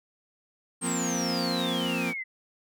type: exponential sweep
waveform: sine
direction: down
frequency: 8600 to 2000 Hz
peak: -31 dBFS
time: 0.81-2.24 s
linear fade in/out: 20 ms
type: chord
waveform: sawtooth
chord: F suspended fourth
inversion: none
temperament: equal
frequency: 174.61 / 233.1 / 261.6 Hz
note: F3 / Bb3 / C4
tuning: 0 / 0 / 0 cents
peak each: -28 dBFS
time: 0.81-2.14 s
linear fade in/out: 50 ms
effects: none